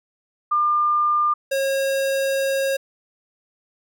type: tone pair in turn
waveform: sine / square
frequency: 1200 / 542.9 Hz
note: D6 / C#5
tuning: +37 / -36 cents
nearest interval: octave + major second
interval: 1373 cents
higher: first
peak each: -16 / -20 dBFS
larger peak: first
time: 0.51-1.34 / 1.51-2.77 s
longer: second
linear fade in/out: 10 ms
effects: none